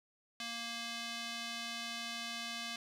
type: tone with band-pass filter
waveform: square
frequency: 233.1 Hz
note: A#3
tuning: in tune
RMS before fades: -42 dBFS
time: 0.4-2.76 s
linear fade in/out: 2 ms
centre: 3700 Hz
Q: 1.2
effects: none